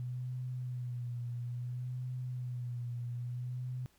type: tone with vibrato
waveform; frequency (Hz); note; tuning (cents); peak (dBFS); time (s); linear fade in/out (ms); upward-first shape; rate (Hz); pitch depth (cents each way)
sine; 123.47; B2; 0; -36; 0-3.86; 0; sine; 0.59; 43
effects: pink hiss -69 dBFS RMS until 3.98 s